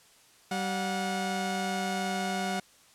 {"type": "tone pair together", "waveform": "sawtooth", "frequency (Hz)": [192.43, 727], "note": ["G3", "F#5"], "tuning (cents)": [-32, -31], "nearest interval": "octave + major seventh", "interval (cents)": 2301, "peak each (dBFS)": -28, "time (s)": [0.51, 2.6], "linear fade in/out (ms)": 5, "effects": ["white hiss -59 dBFS RMS until 2.94 s", "low-pass 10000 Hz 12 dB/octave"]}